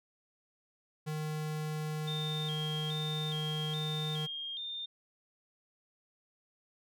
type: tone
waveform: square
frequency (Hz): 153.9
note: D#3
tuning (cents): -19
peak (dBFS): -35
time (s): 1.06-4.27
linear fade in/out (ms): 20
type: tone with vibrato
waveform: sine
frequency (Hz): 3416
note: G#7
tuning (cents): +48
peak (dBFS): -37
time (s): 2.07-4.86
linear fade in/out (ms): 10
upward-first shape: square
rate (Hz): 1.2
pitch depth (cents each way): 100
effects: none